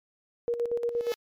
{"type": "tone with tremolo", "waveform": "sine", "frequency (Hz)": 473.9, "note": "A#4", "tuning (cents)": 28, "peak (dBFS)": -24, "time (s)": [0.48, 1.12], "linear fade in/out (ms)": 0, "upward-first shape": "square", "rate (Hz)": 8.5, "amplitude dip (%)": 60}
{"type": "tone with exponential growth", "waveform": "5% pulse", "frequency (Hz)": 432.4, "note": "A4", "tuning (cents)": -30, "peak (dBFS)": -23, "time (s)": [0.91, 1.14], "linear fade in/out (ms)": 0, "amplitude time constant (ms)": 50}
{"effects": ["MP3 96 kbps"]}